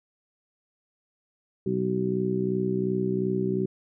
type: harmonic tone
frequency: 62.8 Hz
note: B1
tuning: 30 cents sharp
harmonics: 2 / 3 / 4 / 5 / 6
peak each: -33 / -28 / -35 / -33 / -27 dBFS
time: 1.66-3.66 s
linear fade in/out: 5 ms
effects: none